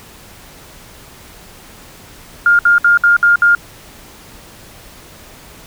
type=tone bursts; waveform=sine; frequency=1410 Hz; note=F6; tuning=16 cents sharp; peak=-6 dBFS; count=6; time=2.46-3.55 s; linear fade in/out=2 ms; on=130 ms; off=62 ms; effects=pink hiss -39 dBFS RMS until 5.66 s